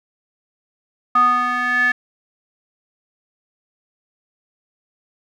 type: tone with band-pass filter sweep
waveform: square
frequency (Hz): 246.9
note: B3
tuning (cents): 0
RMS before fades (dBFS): -17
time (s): 1.15-1.92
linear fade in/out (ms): 5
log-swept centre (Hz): 1200 to 1800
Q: 8.8
effects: none